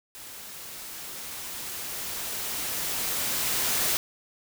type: noise with level ramp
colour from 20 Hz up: white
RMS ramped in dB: -43 to -25 dBFS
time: 0.15-3.97 s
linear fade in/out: 0 ms
effects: none